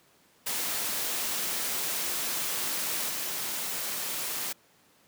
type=noise with level steps; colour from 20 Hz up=white; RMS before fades=-31 / -33 dBFS; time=0.46-4.53 s; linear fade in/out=10 ms; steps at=3.09 s; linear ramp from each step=5 ms; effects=pink hiss -62 dBFS RMS until 5.07 s + high-pass 150 Hz 12 dB/octave